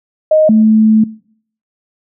sine tone pair in turn, 622.3 / 218.2 Hz, D#5 / A3, 0 / -14 cents, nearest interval octave + tritone, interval 1814 cents, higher first, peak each -5 dBFS, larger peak neither, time 0.31-0.49 / 0.49-1.04 s, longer second, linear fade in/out 5 ms, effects noise-tail reverb RT60 0.6 s tail -22 dB re dry

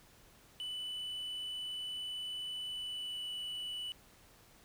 triangle tone with pitch glide, 2987 to 2963 Hz, F#7 to F#7, +16 to +2 cents, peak -37 dBFS, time 0.6-3.92 s, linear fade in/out 0 ms, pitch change -14 cents, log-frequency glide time 2.69-3.3 s, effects pink hiss -62 dBFS RMS until 4.64 s

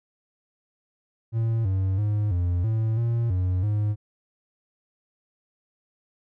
triangle tone with pitch steps, 113.7 / 95.3 / 104.8 / 88 / 111.1 / 116.8 / 91.5 / 105 Hz, A#2 / G2 / G#2 / F2 / A2 / A#2 / F#2 / G#2, -43 / -48 / +16 / +14 / +17 / +4 / -19 / +19 cents, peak -19 dBFS, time 1.32-3.96 s, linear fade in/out 50 ms, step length 330 ms, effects none

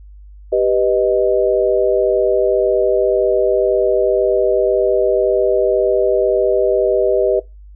sine chord, G augmented, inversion none, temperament equal, 392 / 493.9 / 622.3 Hz, G4 / B4 / D#5, 0 / 0 / 0 cents, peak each -16 dBFS, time 0.52-7.4 s, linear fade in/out 10 ms, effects noise-tail reverb RT60 0.2 s tail -20 dB re dry + added 50 Hz sine -36 dBFS peak until 7.75 s

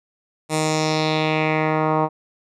10% pulse tone with low-pass filter sweep, 156 Hz, D#3, 5 cents sharp, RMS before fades -20 dBFS, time 0.49-2.09 s, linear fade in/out 50 ms, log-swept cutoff 9400 to 1000 Hz, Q 2.4, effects none

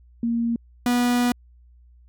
sine / 45% pulse tone pair in turn, 233.1 / 244 Hz, A#3 / B3, 0 / -21 cents, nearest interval minor second, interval 79 cents, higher second, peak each -20 / -18 dBFS, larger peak second, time 0.23-0.56 / 0.86-1.32 s, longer second, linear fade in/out 2 ms, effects added 60 Hz sine -49 dBFS peak until 2.08 s

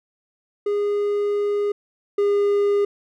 triangle tone pair in turn, 410.4 / 406.4 Hz, G#4 / G#4, -21 / -38 cents, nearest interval unison, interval 17 cents, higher first, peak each -17 / -14 dBFS, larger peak second, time 0.66-1.72 / 2.18-2.85 s, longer first, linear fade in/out 5 ms, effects none

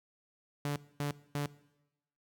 sawtooth tone bursts, 144.8 Hz, D3, 24 cents flat, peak -28 dBFS, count 3, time 0.65-1.46 s, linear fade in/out 2 ms, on 110 ms, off 240 ms, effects noise-tail reverb RT60 0.9 s tail -19 dB re dry

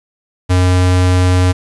square tone, 91 Hz, F#2, 28 cents flat, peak -9 dBFS, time 0.49-1.53 s, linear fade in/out 20 ms, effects resampled to 24000 Hz + 7-bit

